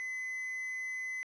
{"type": "tone with quantisation", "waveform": "triangle", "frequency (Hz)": 2026, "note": "B6", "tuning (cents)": 44, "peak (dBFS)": -34, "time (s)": [0, 1.23], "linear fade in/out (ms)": 0, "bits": 10, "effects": ["resampled to 22050 Hz"]}